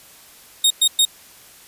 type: tone bursts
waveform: sawtooth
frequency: 3721 Hz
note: A#7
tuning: 4 cents flat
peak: -9 dBFS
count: 3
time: 0.64-1.052 s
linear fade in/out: 5 ms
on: 64 ms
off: 110 ms
effects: white hiss -46 dBFS RMS until 1.67 s + resampled to 32000 Hz